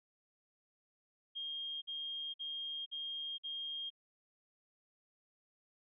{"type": "tone bursts", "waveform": "sine", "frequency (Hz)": 3226, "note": "G7", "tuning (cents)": 49, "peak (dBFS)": -39, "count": 5, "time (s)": [1.35, 3.904], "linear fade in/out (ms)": 20, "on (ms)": 470, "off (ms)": 51, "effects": []}